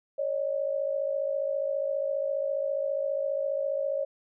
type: tone pair together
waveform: sine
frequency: 553.2 / 608 Hz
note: C#5 / D#5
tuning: -4 / -40 cents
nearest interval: major second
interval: 164 cents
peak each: -28 / -31 dBFS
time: 0.18-4.05 s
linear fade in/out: 10 ms
effects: none